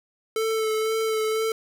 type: tone with vibrato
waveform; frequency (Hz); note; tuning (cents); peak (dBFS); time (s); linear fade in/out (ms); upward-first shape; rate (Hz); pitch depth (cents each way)
square; 440; A4; 0; -23; 0.36-1.52; 2; sine; 2; 19
effects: none